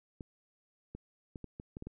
clicks, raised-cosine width 3 ms, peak -30 dBFS, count 8, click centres 0.208 / 0.95 / 1.358 / 1.443 / 1.599 / 1.769 / 1.824 / 1.87 s, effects none

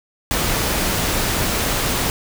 pink noise, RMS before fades -20 dBFS, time 0.31-2.1 s, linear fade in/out 0 ms, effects none

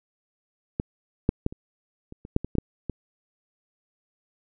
clicks, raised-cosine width 3 ms, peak -12 / -6 / -10 / -25 / -27 / -27 / -6 / -18 / -15 / -8 / -16 dBFS, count 11, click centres 0.799 / 1.291 / 1.464 / 1.525 / 2.124 / 2.251 / 2.364 / 2.446 / 2.553 / 2.584 / 2.897 s, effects none

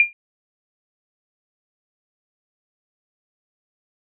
sine tone with exponential decay, 2400 Hz, D7, 37 cents sharp, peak -7 dBFS, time 0-0.13 s, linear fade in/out 1 ms, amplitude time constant 27 ms, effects none

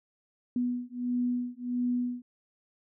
sine beating tone pair, 244.9 / 246.4 Hz, B3 / B3, -14 / -4 cents, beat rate 1.5 Hz, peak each -31 dBFS, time 0.56-2.22 s, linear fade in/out 2 ms, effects none

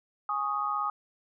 sine chord, Ab suspended fourth, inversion none, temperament equal, 830.6 / 1108.7 / 1244.5 Hz, Ab5 / Db6 / Eb6, 0 / 0 / 0 cents, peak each -34 / -35 / -29 dBFS, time 0.29-0.9 s, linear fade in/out 2 ms, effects none

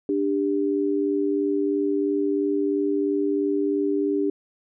sine tone pair together, 294.2 / 397.2 Hz, D4 / G4, +3 / +23 cents, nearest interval perfect fourth, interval 520 cents, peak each -23 dBFS, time 0.09-4.3 s, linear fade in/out 2 ms, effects none

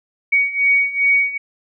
sine beating tone pair, 2244 / 2246.5 Hz, C#7 / C#7, +21 / +23 cents, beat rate 2.5 Hz, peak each -18 / -15 dBFS, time 0.32-1.38 s, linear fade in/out 10 ms, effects none

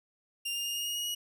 sawtooth tone with pitch steps, 2794 / 2812 / 2830 / 2848 / 2866 / 2884 / 2903 Hz, F7 / F7 / F7 / F7 / F7 / F#7 / F#7, 0 / +11 / +22 / +33 / +44 / -45 / -34 cents, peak -29 dBFS, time 0.45-1.15 s, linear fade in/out 10 ms, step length 100 ms, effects none

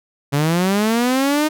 sawtooth linear sweep, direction up, 137.6 to 311.1 Hz, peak -11 dBFS, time 0.32-1.49 s, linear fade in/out 20 ms, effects none

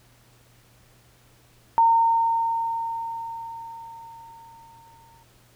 sine tone with exponential decay, 916 Hz, A#5, 31 cents flat, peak -13 dBFS, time 1.78-5.23 s, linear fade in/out 0 ms, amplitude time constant 750 ms, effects added 120 Hz sine -58 dBFS peak until 5.55 s + pink hiss -58 dBFS RMS until 5.55 s

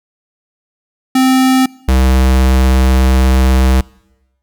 square tone pair in turn, 260.4 / 64.87 Hz, C4 / C2, -8 / -14 cents, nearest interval 2 octaves, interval 2406 cents, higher first, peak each -8 dBFS, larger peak neither, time 1.15-1.66 / 1.88-3.81 s, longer second, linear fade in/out 5 ms, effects noise-tail reverb RT60 1.0 s tail -24 dB re dry

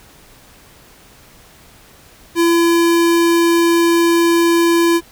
square tone, 338.1 Hz, E4, 44 cents sharp, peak -11 dBFS, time 2.35-5.01 s, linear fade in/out 50 ms, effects pink hiss -45 dBFS RMS until 5.11 s

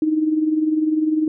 sine tone with tremolo, 311.1 Hz, D#4, in tune, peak -13 dBFS, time 0.02-1.28 s, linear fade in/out 2 ms, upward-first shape sine, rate 20 Hz, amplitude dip 60%, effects none

